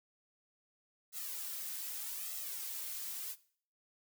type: noise with flanger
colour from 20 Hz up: blue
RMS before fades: -42 dBFS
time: 1.12-3.36 s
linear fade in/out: 50 ms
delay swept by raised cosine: 1.5 to 3.3 ms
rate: 0.83 Hz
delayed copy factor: +0.85
effects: noise-tail reverb RT60 0.5 s tail -18 dB re dry